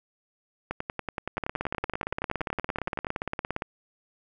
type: two click trains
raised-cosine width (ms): 0.5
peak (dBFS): -15 / -14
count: 26 / 40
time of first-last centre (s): 0.71-3.068 / 1.38-3.621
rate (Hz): 10.6 / 17.4
effects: none